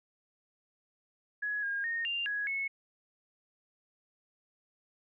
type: tone with pitch steps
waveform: sine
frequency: 1680 / 1622 / 1847 / 2791 / 1667 / 2195 Hz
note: G#6 / G#6 / A#6 / F7 / G#6 / C#7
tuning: +19 / -41 / -16 / -2 / +6 / -18 cents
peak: -31 dBFS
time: 1.42-2.68 s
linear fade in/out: 10 ms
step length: 210 ms
effects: none